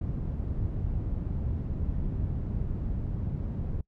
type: low-pass noise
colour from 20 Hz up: white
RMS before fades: -31 dBFS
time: 0.01-3.81 s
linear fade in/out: 5 ms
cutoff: 110 Hz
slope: 12 dB/octave
effects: noise-tail reverb RT60 0.1 s tail -24 dB re dry